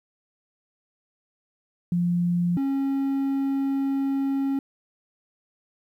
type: tone pair in turn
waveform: sine / triangle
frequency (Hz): 174.6 / 273.3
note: F3 / C#4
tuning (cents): 0 / -24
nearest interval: minor sixth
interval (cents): 776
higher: second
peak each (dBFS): -20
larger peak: neither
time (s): 1.92-2.57 / 2.57-4.59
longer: second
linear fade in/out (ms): 2
effects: 10-bit